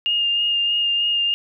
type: tone with vibrato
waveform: sine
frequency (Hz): 2827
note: F7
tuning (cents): +20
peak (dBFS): -17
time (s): 0.06-1.34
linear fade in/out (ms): 0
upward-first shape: sine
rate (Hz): 3.2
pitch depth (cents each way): 15
effects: none